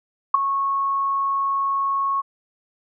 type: tone with ADSR envelope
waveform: sine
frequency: 1100 Hz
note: C#6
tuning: 14 cents flat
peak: -7 dBFS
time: 0.34-2.22 s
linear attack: 6 ms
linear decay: 9 ms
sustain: -12 dB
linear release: 22 ms
effects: none